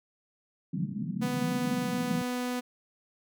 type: band-pass noise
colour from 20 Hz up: white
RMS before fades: -33 dBFS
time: 0.73-2.22 s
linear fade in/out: 5 ms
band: 140 to 240 Hz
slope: 48 dB/octave
type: tone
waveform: sawtooth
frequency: 247.9 Hz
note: B3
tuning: 7 cents sharp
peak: -26 dBFS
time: 1.21-2.61 s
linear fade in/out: 20 ms
effects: none